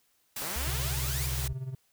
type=noise; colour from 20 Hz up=white; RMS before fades=-36 dBFS; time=0.36-1.48 s; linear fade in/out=5 ms
type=exponential sweep; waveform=5% pulse; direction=up; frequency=137.7 to 2489 Hz; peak=-27 dBFS; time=0.42-1.26 s; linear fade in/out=0 ms
type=tone; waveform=sine; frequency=67 Hz; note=C2; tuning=42 cents sharp; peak=-32 dBFS; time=0.56-1.53 s; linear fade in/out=0 ms
type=tone with tremolo; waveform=triangle; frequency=130.81 Hz; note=C3; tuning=in tune; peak=-29 dBFS; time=0.67-1.75 s; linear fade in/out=5 ms; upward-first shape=sine; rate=17 Hz; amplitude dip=70%
effects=white hiss -70 dBFS RMS until 1.92 s